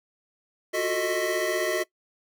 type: tone cluster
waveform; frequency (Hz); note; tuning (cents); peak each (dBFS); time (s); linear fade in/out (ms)
square; 354.4 / 370 / 445.7 / 622 / 1985; F4 / F#4 / A4 / D#5 / B6; +25 / 0 / +22 / -1 / +8; -34 / -30 / -33 / -29 / -34; 0.73-1.84; 20
effects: noise-tail reverb RT60 0.1 s tail -20 dB re dry